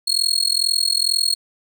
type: tone with amplitude modulation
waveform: 35% pulse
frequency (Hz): 4301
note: C8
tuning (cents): +47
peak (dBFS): -11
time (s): 0.07-1.35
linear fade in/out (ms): 10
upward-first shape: sine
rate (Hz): 42.2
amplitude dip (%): 100
effects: none